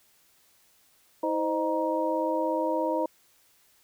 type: tone cluster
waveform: sine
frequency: 320.8 / 519 / 616 / 942 Hz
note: E4 / C5 / D#5 / A#5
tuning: -47 / -14 / -17 / +18 cents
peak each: -30 dBFS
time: 1.23-3.06 s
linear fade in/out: 5 ms
effects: white hiss -63 dBFS RMS until 3.83 s